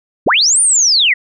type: linear two-way sweep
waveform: sine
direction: up then down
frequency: 47.72 to 9370 to 1828 Hz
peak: -8 dBFS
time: 0.26-1.14 s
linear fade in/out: 10 ms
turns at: 0.61 s
effects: none